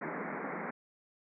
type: band-pass noise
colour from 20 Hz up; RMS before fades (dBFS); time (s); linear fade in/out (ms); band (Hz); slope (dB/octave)
pink; -39; 0.01-0.71; 10; 160 to 2200; 96
effects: none